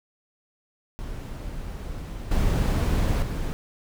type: noise with level steps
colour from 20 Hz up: brown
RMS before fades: -34 / -22 / -28 dBFS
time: 0.99-3.53 s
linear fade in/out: 0 ms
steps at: 2.31 / 3.22 s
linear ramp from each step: 5 ms
effects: none